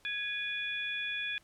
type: tone cluster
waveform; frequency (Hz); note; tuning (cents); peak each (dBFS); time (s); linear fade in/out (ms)
sine; 1664 / 2454 / 3420; G#6 / D#7 / A7; +3 / -25 / -50; -38 / -36 / -39; 0.05-1.38; 0
effects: pink hiss -65 dBFS RMS until 1.43 s + low-pass 12000 Hz 12 dB/octave